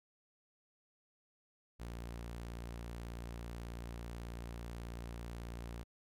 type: tone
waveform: sawtooth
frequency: 58.3 Hz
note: A#1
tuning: 1 cent sharp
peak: -39 dBFS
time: 1.79-5.84 s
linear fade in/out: 20 ms
effects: MP3 96 kbps